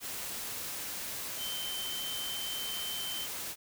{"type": "tone in noise", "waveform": "sine", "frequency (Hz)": 3093, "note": "G7", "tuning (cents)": -24, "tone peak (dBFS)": -37, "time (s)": [1.37, 3.28], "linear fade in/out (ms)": 50, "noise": "white", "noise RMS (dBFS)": -39, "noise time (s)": [0, 3.56], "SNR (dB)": -1, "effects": []}